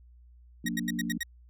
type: chord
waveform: sine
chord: Gb augmented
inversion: none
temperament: equal with one note detuned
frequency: 180.25 / 233.1 / 293.7 Hz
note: Gb3 / Bb3 / D4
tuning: -45 / 0 / 0 cents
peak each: -35 / -33 / -37 dBFS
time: 0.64-1.18 s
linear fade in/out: 5 ms
type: tone bursts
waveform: sawtooth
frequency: 1889 Hz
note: A#6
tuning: 22 cents sharp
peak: -26 dBFS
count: 6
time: 0.66-1.233 s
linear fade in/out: 5 ms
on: 28 ms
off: 81 ms
effects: added 60 Hz sine -52 dBFS peak until 1.49 s